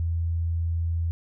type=tone; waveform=sine; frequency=83.5 Hz; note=E2; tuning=23 cents sharp; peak=-23 dBFS; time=0-1.11 s; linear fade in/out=0 ms; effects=none